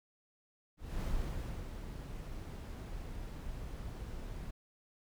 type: noise with ADSR envelope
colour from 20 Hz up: brown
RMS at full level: -36 dBFS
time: 0.77-4.51 s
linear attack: 240 ms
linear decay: 660 ms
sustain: -7 dB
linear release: 9 ms
effects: none